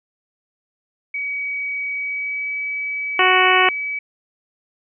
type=tone with pitch glide; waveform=sine; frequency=2267 to 2285 Hz; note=C#7 to D7; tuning=+38 to -48 cents; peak=-22 dBFS; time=1.14-3.99 s; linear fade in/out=5 ms; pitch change=+14 cents; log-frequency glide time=1.94-2.5 s
type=harmonic tone; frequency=370 Hz; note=F#4; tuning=in tune; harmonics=1 / 2 / 3 / 4 / 5 / 6 / 7 / 8; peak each=-21 / -20 / -18 / -22 / -20 / -21 / -21 / -22 dBFS; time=3.19-3.69 s; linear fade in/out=2 ms
effects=none